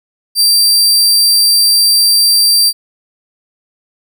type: tone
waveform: sawtooth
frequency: 4699 Hz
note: D8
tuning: in tune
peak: -4 dBFS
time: 0.35-2.73 s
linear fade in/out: 50 ms
effects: none